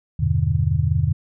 sine chord, E minor seventh, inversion none, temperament just, 82.41 / 98.89 / 123.61 / 148.33 Hz, E2 / G2 / B2 / D3, 0 / +16 / +2 / +18 cents, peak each -22 dBFS, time 0.19-1.13 s, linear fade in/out 10 ms, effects none

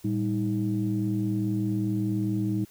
sine tone cluster, 113.4 / 198.1 / 315.5 Hz, A#2 / G3 / D#4, -47 / +18 / +24 cents, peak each -28 dBFS, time 0.04-2.65 s, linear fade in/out 10 ms, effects tanh soft clip ceiling -16 dBFS + white hiss -56 dBFS RMS until 2.7 s

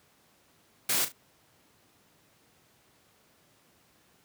white noise with echo, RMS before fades -27 dBFS, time 0.89-1.05 s, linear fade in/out 5 ms, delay 36 ms, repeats 2, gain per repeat -11 dB, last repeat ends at 1.122 s, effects pink hiss -64 dBFS RMS until 4.24 s + high-pass 100 Hz 12 dB/octave

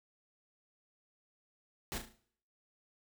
pink noise with echo, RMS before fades -39 dBFS, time 1.92-1.98 s, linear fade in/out 0 ms, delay 36 ms, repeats 5, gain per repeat -7 dB, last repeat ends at 2.16 s, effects noise-tail reverb RT60 0.6 s tail -18 dB re dry

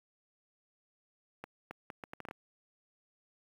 accelerating click train, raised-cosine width 0.5 ms, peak -27 dBFS, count 9, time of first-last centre 1.44-2.311 s, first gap 270 ms, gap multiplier 0.71, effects high-pass 100 Hz 12 dB/octave + 9-bit

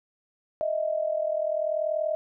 sine tone pair together, 618.8 / 659.3 Hz, D#5 / E5, -10 / 0 cents, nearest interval minor second, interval 110 cents, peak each -26 / -29 dBFS, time 0.61-2.15 s, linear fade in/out 0 ms, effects none

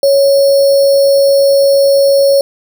sine tone with sample-and-hold, 554.4 Hz, C#5, in tune, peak -5 dBFS, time 0.03-2.41 s, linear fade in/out 2 ms, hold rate 4900 Hz, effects none

